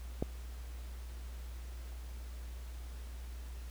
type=click; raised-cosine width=2 ms; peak=-19 dBFS; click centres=0.225 s; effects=added 60 Hz sine -42 dBFS peak until 3.7 s + pink hiss -57 dBFS RMS until 3.7 s